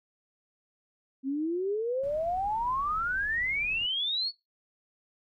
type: exponential sweep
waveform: sine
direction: up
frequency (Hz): 260.7 to 4491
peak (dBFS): -27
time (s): 1.23-4.32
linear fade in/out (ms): 50
type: noise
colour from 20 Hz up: brown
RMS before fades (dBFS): -47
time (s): 2.03-3.86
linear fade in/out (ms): 5
effects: noise-tail reverb RT60 0.2 s tail -19 dB re dry